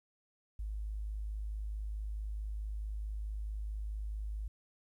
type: tone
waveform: sine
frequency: 52.3 Hz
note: G#1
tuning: 13 cents sharp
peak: -36 dBFS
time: 0.59-4.48 s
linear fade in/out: 5 ms
effects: 12-bit